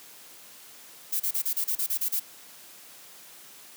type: noise bursts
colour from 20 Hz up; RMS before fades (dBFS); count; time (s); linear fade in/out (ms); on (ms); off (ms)
violet; -27; 10; 1.12-2.199; 10; 80; 31
effects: white hiss -49 dBFS RMS until 3.76 s + high-pass 150 Hz 12 dB/octave